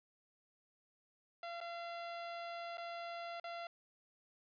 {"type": "tone with dropouts", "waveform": "sawtooth", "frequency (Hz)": 684, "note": "F5", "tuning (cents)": -36, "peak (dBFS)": -39, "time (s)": [1.43, 3.67], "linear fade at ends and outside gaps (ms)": 2, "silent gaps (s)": [[1.604, 1.612], [2.772, 2.78], [3.399, 3.441]], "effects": ["resampled to 11025 Hz", "13-bit"]}